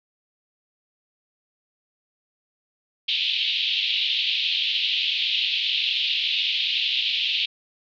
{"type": "band-pass noise", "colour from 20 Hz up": "pink", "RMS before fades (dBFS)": -24, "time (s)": [3.08, 7.46], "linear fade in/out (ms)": 10, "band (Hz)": [2700, 3900], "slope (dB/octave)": 48, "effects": []}